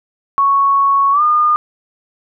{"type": "tone with pitch glide", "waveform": "sine", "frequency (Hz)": [1108.7, 1216], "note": ["C#6", "D#6"], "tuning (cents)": [0, -40], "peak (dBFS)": -9, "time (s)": [0.38, 1.56], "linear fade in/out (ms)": 0, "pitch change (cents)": 160, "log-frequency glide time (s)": [1.12, 1.22], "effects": []}